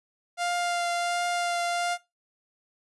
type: tone with vibrato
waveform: sawtooth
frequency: 698.5 Hz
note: F5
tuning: in tune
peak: -22 dBFS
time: 0.37-1.98 s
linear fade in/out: 50 ms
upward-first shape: triangle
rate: 1.4 Hz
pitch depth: 13 cents each way
effects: noise-tail reverb RT60 0.2 s tail -18 dB re dry + resampled to 24000 Hz